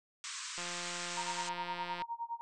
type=band-pass noise; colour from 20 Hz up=white; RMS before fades=-43 dBFS; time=0.24-1.49 s; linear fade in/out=0 ms; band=980 to 8400 Hz; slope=96 dB/octave
type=click train; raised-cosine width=0.3 ms; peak=-26 dBFS; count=253; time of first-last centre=0.58-2.02 s; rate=175 Hz
type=tone with tremolo; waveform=sine; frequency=932 Hz; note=A#5; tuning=1 cent flat; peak=-34 dBFS; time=1.17-2.41 s; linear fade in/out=0 ms; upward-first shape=sine; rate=9.7 Hz; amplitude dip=95%
effects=none